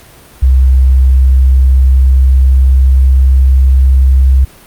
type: tone with pitch glide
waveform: sine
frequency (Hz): 65.1 to 65.89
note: C2 to C2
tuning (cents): -8 to +13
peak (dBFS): -3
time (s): 0.42-4.45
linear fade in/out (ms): 10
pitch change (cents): +21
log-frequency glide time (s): 0.61-4.06
effects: pink hiss -38 dBFS RMS until 4.66 s + Opus 48 kbps